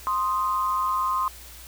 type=tone pair together; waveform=sine; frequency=1046.5 / 1244.5 Hz; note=C6 / D#6; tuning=0 / 0 cents; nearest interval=minor third; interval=300 cents; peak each=-23 / -27 dBFS; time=0.07-1.28 s; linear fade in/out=0 ms; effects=added 60 Hz sine -46 dBFS peak until 1.67 s + white hiss -45 dBFS RMS until 1.67 s